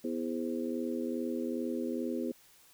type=harmonic tone with a mistuned harmonic; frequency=82.41 Hz; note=E2; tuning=in tune; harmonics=3 / 4 / 5 / 6; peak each=-35 / -37 / -39 / -41 dBFS; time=0.04-2.32 s; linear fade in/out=5 ms; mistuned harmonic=6; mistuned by=+93 cents; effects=white hiss -61 dBFS RMS until 2.73 s